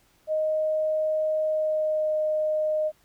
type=tone with pitch glide; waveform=sine; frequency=622.3 to 616.9 Hz; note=D#5 to D#5; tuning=0 to -15 cents; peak=-22 dBFS; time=0.27-2.92 s; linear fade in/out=50 ms; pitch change=-15 cents; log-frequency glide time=1.44-2.17 s; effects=pink hiss -63 dBFS RMS until 3.04 s